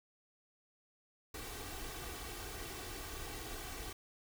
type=noise with comb filter; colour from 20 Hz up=pink; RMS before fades=-45 dBFS; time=1.34-3.93 s; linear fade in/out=5 ms; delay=2.6 ms; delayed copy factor=+0.65; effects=none